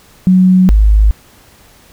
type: tone pair in turn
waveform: sine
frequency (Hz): 185 / 52.44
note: F#3 / G#1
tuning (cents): 0 / +17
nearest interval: octave + minor seventh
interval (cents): 2183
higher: first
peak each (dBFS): -4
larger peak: neither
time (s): 0.27-0.69 / 0.69-1.11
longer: neither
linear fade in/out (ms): 0
effects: pink hiss -44 dBFS RMS until 1.92 s